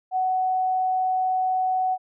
sine tone, 746 Hz, F#5, 14 cents sharp, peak -20 dBFS, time 0.11-1.98 s, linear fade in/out 50 ms, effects none

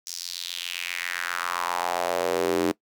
square tone with high-pass filter sweep, 43.77 Hz, F1, 5 cents sharp, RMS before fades -28 dBFS, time 0.06-2.72 s, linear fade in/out 10 ms, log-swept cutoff 5800 to 310 Hz, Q 3.1, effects noise-tail reverb RT60 0.1 s tail -21 dB re dry

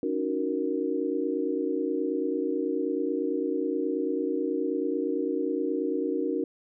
sine chord, D# minor seventh, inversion third, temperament equal with one note detuned, 281.9 / 311.1 / 370 / 466.2 Hz, C#4 / D#4 / F#4 / A#4, +29 / 0 / 0 / 0 cents, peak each -31 dBFS, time 0.03-6.44 s, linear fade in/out 2 ms, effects none

